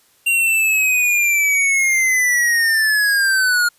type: linear sweep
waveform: square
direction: down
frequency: 2771 to 1419 Hz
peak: -14 dBFS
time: 0.26-3.69 s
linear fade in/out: 10 ms
effects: white hiss -56 dBFS RMS until 3.78 s + resampled to 32000 Hz